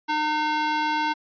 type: tone with high-pass filter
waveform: square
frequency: 304.6 Hz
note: D#4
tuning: 37 cents flat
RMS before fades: -24 dBFS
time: 0.08-1.14 s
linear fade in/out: 20 ms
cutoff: 710 Hz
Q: 1.7
effects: resampled to 11025 Hz